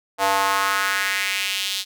square tone with high-pass filter sweep, 97.7 Hz, G2, 5 cents flat, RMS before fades -22 dBFS, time 0.18-1.85 s, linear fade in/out 50 ms, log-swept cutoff 740 to 3800 Hz, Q 2.4, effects none

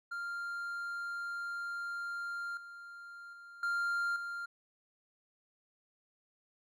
triangle tone with level steps, 1395 Hz, F6, 2 cents flat, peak -35 / -45 / -48 / -29 / -36 dBFS, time 0.11-4.46 s, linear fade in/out 10 ms, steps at 2.57 / 3.33 / 3.63 / 4.16 s, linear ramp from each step 2 ms, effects none

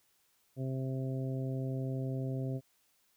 harmonic tone, 131.9 Hz, C3, 14 cents sharp, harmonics 1 / 2 / 3 / 4 / 5, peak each -34 / -40 / -44 / -46 / -48 dBFS, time 0.56-2.61 s, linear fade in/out 50 ms, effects white hiss -72 dBFS RMS until 3.16 s

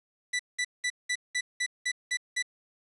sawtooth tone bursts, 1975.5 Hz, B6, in tune, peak -23 dBFS, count 9, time 0.33-2.426 s, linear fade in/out 10 ms, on 64 ms, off 190 ms, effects resampled to 24000 Hz + 9-bit

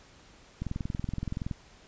click train, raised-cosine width 5 ms, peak -20 dBFS, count 20, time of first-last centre 0.62-1.512 s, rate 21.3 Hz, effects pink hiss -56 dBFS RMS until 1.87 s + resampled to 16000 Hz

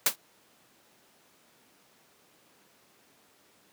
white noise with exponential decay, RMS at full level -17 dBFS, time 0.06-0.16 s, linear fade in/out 5 ms, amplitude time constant 21 ms, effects pink hiss -62 dBFS RMS until 3.72 s + high-pass 200 Hz 12 dB/octave

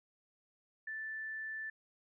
sine tone, 1760 Hz, A6, in tune, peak -39 dBFS, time 0.87-1.7 s, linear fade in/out 5 ms, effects none

